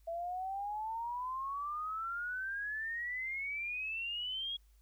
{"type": "exponential sweep", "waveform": "sine", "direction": "up", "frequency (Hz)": [661, 3322], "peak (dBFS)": -36, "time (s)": [0.07, 4.57], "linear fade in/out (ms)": 10, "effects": ["added 51 Hz sine -61 dBFS peak until 4.81 s", "white hiss -75 dBFS RMS until 4.81 s"]}